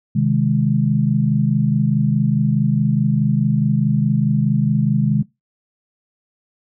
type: chord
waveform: sine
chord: Ab major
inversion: first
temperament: equal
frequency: 130.81 / 155.56 / 207.7 Hz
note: C3 / Eb3 / Ab3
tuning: 0 / 0 / 0 cents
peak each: -18 dBFS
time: 0.15-5.23 s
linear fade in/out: 10 ms
effects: noise-tail reverb RT60 0.2 s tail -21 dB re dry